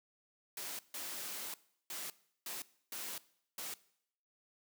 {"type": "noise bursts at uneven times", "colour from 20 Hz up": "white", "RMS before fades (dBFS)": -43, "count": 6, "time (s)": [[0.57, 0.79], [0.94, 1.54], [1.9, 2.1], [2.46, 2.62], [2.92, 3.18], [3.58, 3.74]], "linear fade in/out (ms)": 2, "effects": ["noise-tail reverb RT60 0.7 s tail -20 dB re dry", "high-pass 200 Hz 12 dB/octave"]}